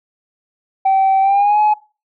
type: tone with pitch glide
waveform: sine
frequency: 772 to 846.7 Hz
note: G5 to G#5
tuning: -27 to +33 cents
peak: -8 dBFS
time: 0.85-1.74 s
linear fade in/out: 10 ms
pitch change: +160 cents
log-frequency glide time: 1.21-1.6 s
effects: noise-tail reverb RT60 0.3 s tail -20 dB re dry + tanh soft clip ceiling -8 dBFS